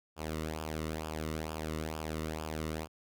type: tone with flanger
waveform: sawtooth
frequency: 78.4 Hz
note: D#2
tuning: 14 cents sharp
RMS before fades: -38 dBFS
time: 0.16-2.88 s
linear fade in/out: 50 ms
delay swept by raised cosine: 0.49 to 1.26 ms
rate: 2.2 Hz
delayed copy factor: -0.7
effects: none